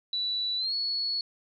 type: tone with pitch glide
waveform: sine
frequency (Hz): 3951 to 4384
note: B7 to C#8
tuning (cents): 0 to -20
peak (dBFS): -27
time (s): 0.13-1.21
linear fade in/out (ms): 2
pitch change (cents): +180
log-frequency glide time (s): 0.57-0.74
effects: none